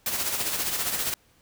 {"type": "noise with tremolo", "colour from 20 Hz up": "white", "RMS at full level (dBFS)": -26, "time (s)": [0.06, 1.14], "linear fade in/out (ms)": 2, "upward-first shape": "sine", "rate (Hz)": 15, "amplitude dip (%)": 50, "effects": ["pink hiss -62 dBFS RMS until 1.41 s"]}